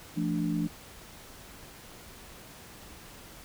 sine chord, D minor, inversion first, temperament equal with one note detuned, 170.43 / 220 / 293.7 Hz, F3 / A3 / D4, -42 / 0 / 0 cents, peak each -30 / -33 / -31 dBFS, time 0.16-0.68 s, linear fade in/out 20 ms, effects pink hiss -49 dBFS RMS until 3.44 s

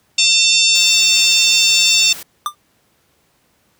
harmonic tone, 899 Hz, A5, 37 cents sharp, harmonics 3 / 4 / 5 / 6 / 7 / 8 / 9, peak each -16 / -15 / -19 / -17 / -24 / -18 / -28 dBFS, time 0.18-2.13 s, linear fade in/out 5 ms
white noise, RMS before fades -32 dBFS, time 0.75-2.23 s, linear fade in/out 5 ms
square tone with exponential decay, 1192 Hz, D6, 25 cents sharp, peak -14 dBFS, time 2.46-2.55 s, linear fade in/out 1 ms, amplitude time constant 18 ms
effects pink hiss -59 dBFS RMS until 3.79 s + high-pass 80 Hz 12 dB/octave

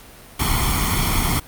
pink noise with comb filter, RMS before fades -19 dBFS, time 0.39-1.4 s, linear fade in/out 10 ms, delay 0.92 ms, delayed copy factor +0.75, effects pink hiss -43 dBFS RMS until 1.47 s + Opus 48 kbps

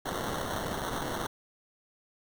blue noise with sample-and-hold, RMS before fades -34 dBFS, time 0.05-1.27 s, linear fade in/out 10 ms, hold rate 2450 Hz, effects none

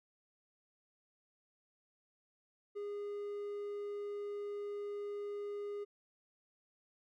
triangle tone, 409.7 Hz, G#4, 24 cents flat, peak -37 dBFS, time 2.75-5.85 s, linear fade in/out 20 ms, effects none

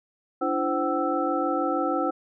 sine tone cluster, 291.2 / 337.5 / 520 / 758 / 1320 Hz, D4 / E4 / C5 / F#5 / E6, -15 / +41 / -11 / +42 / +2 cents, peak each -29 dBFS, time 0.41-2.11 s, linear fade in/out 10 ms, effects none

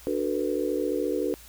sine chord, B minor seventh, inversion first, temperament just, 296.3 / 370.4 / 444.5 / 493.9 Hz, D4 / F#4 / A4 / B4, +15 / +2 / +18 / 0 cents, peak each -30 dBFS, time 0.07-1.34 s, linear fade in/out 0 ms, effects added 58 Hz sine -51 dBFS peak until 1.48 s + white hiss -50 dBFS RMS until 1.48 s

